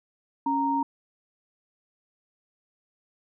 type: tone pair together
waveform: sine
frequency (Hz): 277.1 / 930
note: C#4 / A#5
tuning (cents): -1 / -4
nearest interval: octave + major sixth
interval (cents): 2097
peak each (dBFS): -27 / -24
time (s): 0.46-0.83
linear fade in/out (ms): 5
effects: none